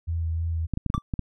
sine tone with vibrato, 82.41 Hz, E2, in tune, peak -24 dBFS, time 0.07-0.67 s, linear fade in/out 20 ms, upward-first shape sine, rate 3.2 Hz, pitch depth 21 cents each way
clicks, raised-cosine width 5 ms, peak -14 dBFS, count 8, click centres 0.737 / 0.774 / 0.863 / 0.901 / 0.948 / 0.979 / 1.138 / 1.193 s
triangle tone with exponential decay, 1168 Hz, D6, 10 cents flat, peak -18 dBFS, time 0.94-1.02 s, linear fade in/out 0 ms, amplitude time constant 16 ms
effects none

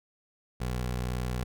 20% pulse tone, 61.74 Hz, B1, in tune, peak -25 dBFS, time 0.6-1.44 s, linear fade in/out 10 ms, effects none

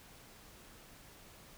silence, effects pink hiss -57 dBFS RMS until 1.57 s

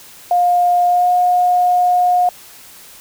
sine tone with pitch glide, 709 to 718.1 Hz, F5 to F5, +26 to +48 cents, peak -10 dBFS, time 0.31-2.29 s, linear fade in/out 2 ms, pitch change +22 cents, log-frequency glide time 0.87-1.09 s, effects white hiss -40 dBFS RMS until 3 s

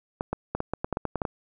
clicks, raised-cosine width 1 ms, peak -13 dBFS, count 12, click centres 0.209 / 0.33 / 0.55 / 0.604 / 0.736 / 0.845 / 0.927 / 0.971 / 1.053 / 1.157 / 1.218 / 1.252 s, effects none

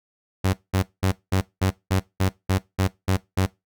sawtooth tone bursts, 94.6 Hz, F#2, 39 cents sharp, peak -14 dBFS, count 11, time 0.44-3.463 s, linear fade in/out 10 ms, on 93 ms, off 200 ms, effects noise-tail reverb RT60 0.2 s tail -20 dB re dry

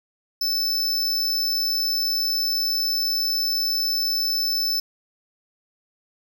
square tone, 5274 Hz, E8, in tune, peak -21 dBFS, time 0.41-4.8 s, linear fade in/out 5 ms, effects none

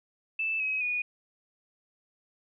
sine tone with pitch steps, 2637 / 2547 / 2460 Hz, E7 / D#7 / D#7, 0 / +40 / -20 cents, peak -27 dBFS, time 0.39-1.02 s, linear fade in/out 5 ms, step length 210 ms, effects none

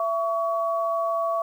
sine tone pair together, 668 / 1128.2 Hz, E5 / C#6, +23 / +30 cents, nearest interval major sixth, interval 907 cents, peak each -24 / -26 dBFS, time 0-1.42 s, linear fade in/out 2 ms, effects 9-bit

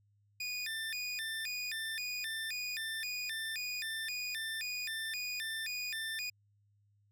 25% pulse tone with vibrato, 2097 Hz, C7, 3 cents sharp, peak -33 dBFS, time 0.4-6.3 s, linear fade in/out 5 ms, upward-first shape square, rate 1.9 Hz, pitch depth 280 cents each way, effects added 102 Hz sine -68 dBFS peak until 7.11 s

